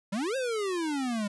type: exponential two-way sweep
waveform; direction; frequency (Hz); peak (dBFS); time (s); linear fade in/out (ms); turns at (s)
square; up then down; 184.4 to 544 to 199.4; -29; 0.12-1.28; 10; 0.36
effects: resampled to 24000 Hz